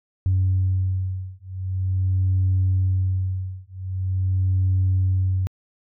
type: beating tone pair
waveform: sine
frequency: 93.4 / 93.84 Hz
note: F#2 / F#2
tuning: +17 / +25 cents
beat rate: 0.44 Hz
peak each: -21 dBFS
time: 0.26-5.47 s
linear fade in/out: 0 ms
effects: tanh soft clip ceiling -13 dBFS